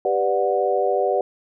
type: chord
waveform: sine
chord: G major seventh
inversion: none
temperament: equal with one note detuned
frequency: 392 / 493.9 / 587.3 / 731.1 Hz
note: G4 / B4 / D5 / F#5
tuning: 0 / 0 / 0 / -21 cents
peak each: -23 dBFS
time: 0.05-1.21 s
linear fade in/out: 2 ms
effects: none